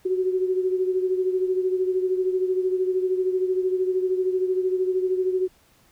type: beating tone pair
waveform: sine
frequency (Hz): 370 / 383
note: F#4 / G4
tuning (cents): 0 / -40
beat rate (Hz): 13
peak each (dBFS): -21 / -28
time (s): 0.05-5.48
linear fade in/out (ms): 10
effects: pink hiss -59 dBFS RMS until 5.91 s